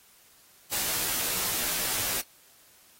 white noise with comb filter, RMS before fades -29 dBFS, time 0.71-2.22 s, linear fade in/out 20 ms, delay 14 ms, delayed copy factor -1, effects white hiss -58 dBFS RMS until 2.99 s + AAC 48 kbps

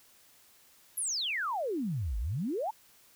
sine exponential two-way sweep, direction down then up, 11840 to 49 to 933 Hz, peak -30 dBFS, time 0.97-2.71 s, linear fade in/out 10 ms, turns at 2.18 s, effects white hiss -61 dBFS RMS until 3.15 s

